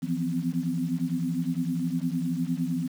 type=tone cluster; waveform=sine; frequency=163.8 / 174.6 / 250.3 / 259.1 Hz; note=E3 / F3 / B3 / C4; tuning=-11 / 0 / +23 / -17 cents; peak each=-31 dBFS; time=0.02-2.88 s; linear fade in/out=20 ms; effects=8-bit